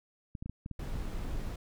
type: clicks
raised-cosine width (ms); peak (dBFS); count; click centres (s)
5; -27; 7; 0.352 / 0.425 / 0.46 / 0.496 / 0.661 / 0.713 / 0.959
type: noise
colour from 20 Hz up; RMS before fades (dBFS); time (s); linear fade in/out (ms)
brown; -36; 0.79-1.56; 5
effects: none